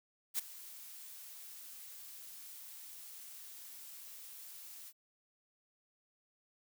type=noise with ADSR envelope; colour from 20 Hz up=blue; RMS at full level=-33 dBFS; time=0.34-4.93 s; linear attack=45 ms; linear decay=15 ms; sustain=-18 dB; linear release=52 ms; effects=none